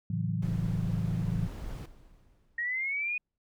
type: chord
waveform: sine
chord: F# minor seventh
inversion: first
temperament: equal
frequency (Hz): 110 / 138.59 / 164.81 / 185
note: A2 / C#3 / E3 / F#3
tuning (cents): 0 / 0 / 0 / 0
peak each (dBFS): -32 / -37 / -32 / -36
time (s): 0.1-1.47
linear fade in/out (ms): 5
type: noise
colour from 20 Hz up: brown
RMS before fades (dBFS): -39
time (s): 0.42-1.86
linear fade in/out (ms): 5
type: noise with exponential decay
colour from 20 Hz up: brown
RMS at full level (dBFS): -47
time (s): 1.67-3.38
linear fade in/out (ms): 2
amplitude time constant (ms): 370
type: linear sweep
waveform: sine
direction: up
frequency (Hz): 1864.7 to 2489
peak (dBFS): -29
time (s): 2.58-3.18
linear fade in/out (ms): 5
effects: none